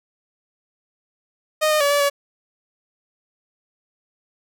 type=tone with pitch steps; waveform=sawtooth; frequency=618 / 612 / 570 / 576 / 567 Hz; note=D#5 / D#5 / C#5 / D5 / C#5; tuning=-12 / -29 / +48 / -34 / +39 cents; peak=-12 dBFS; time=1.61-2.1 s; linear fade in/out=20 ms; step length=98 ms; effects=none